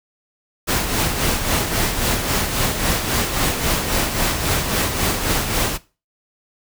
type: noise with tremolo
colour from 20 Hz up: pink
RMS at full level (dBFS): -18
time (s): 0.67-5.78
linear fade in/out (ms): 20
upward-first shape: sine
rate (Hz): 3.7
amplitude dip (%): 50
effects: noise-tail reverb RT60 0.3 s tail -18 dB re dry